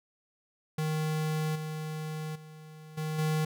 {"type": "tone with level steps", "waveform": "square", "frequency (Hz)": 155.56, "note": "D#3", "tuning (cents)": 0, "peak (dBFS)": [-29, -35, -47, -32, -27], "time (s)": [0.78, 3.45], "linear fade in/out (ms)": 5, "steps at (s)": [1.55, 2.35, 2.97, 3.18], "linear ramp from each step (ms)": 10, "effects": []}